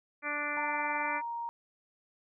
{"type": "harmonic tone", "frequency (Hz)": 293.7, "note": "D4", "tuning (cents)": 0, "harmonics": [1, 2, 3, 4, 5, 6, 7, 8], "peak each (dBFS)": [-44, -42, -44, -39, -39, -40, -38, -38], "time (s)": [0.22, 1.22], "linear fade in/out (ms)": 50}
{"type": "tone with pitch glide", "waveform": "sine", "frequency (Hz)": [900, 936.1], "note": ["A5", "A#5"], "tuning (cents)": [39, 7], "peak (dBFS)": -34, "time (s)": [0.57, 1.49], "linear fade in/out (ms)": 0, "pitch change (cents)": 68, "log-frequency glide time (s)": [1.01, 1.14]}
{"effects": []}